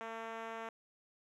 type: tone with band-pass filter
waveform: 5% pulse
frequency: 226 Hz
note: A3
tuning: 47 cents sharp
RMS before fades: -44 dBFS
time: 0.01-0.69 s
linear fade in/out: 0 ms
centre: 660 Hz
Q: 0.73
effects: none